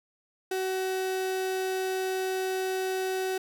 35% pulse tone, 376.6 Hz, F#4, 31 cents sharp, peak -26 dBFS, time 0.51-3.38 s, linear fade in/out 5 ms, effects none

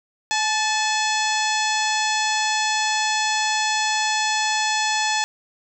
harmonic tone with a mistuned harmonic, 858 Hz, A5, 44 cents flat, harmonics 1 / 2 / 3 / 4 / 5 / 6 / 7 / 8 / 9, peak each -23 / -26 / -28 / -29 / -30 / -31 / -31 / -32 / -33 dBFS, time 0.31-5.24 s, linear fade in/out 0 ms, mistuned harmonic 2, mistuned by +40 cents, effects none

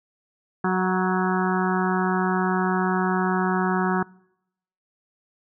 harmonic tone with a mistuned harmonic, 185 Hz, F#3, in tune, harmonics 1 / 2 / 4 / 5 / 6 / 7 / 8 / 9, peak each -23 / -26 / -29 / -30 / -31 / -31 / -32 / -33 dBFS, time 0.64-4.03 s, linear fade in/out 5 ms, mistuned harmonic 5, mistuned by +25 cents, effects noise-tail reverb RT60 0.8 s tail -24 dB re dry

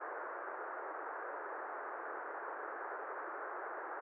white band-pass noise, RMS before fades -44 dBFS, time 0-4.01 s, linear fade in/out 20 ms, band 350 to 1600 Hz, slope 48 dB/octave, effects none

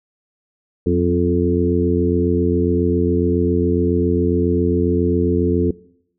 harmonic tone with a mistuned harmonic, 87.31 Hz, F2, in tune, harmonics 1 / 2 / 3 / 4 / 5, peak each -20 / -20 / -20 / -20 / -20 dBFS, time 0.86-5.71 s, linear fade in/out 5 ms, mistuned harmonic 2, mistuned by +54 cents, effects noise-tail reverb RT60 0.7 s tail -21 dB re dry

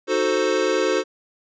square chord, D# diminished seventh, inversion none, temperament equal, 311.1 / 370 / 440 / 523.3 Hz, D#4 / F#4 / A4 / C5, 0 / 0 / 0 / 0 cents, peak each -28 / -24 / -24 / -24 dBFS, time 0.07-1.04 s, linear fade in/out 50 ms, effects resampled to 16000 Hz

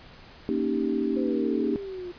sine chord, Eb dominant seventh, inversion second, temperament equal, 233.1 / 277.2 / 311.1 / 392 Hz, Bb3 / Db4 / Eb4 / G4, 0 / 0 / 0 / 0 cents, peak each -29 dBFS, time 0.49-1.76 s, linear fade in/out 0 ms
sine exponential sweep, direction down, 520 to 349.2 Hz, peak -33 dBFS, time 1.16-2.12 s, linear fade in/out 10 ms
effects pink hiss -49 dBFS RMS until 2.18 s + resampled to 11025 Hz

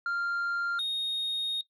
sine tone pair in turn, 1393 / 3719 Hz, F6 / A#7, -5 / -5 cents, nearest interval octave + perfect fourth, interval 1700 cents, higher second, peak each -25 dBFS, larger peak neither, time 0.06-0.79 / 0.79-1.61 s, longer second, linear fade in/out 2 ms, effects noise-tail reverb RT60 0.1 s tail -19 dB re dry + tanh soft clip ceiling -27 dBFS

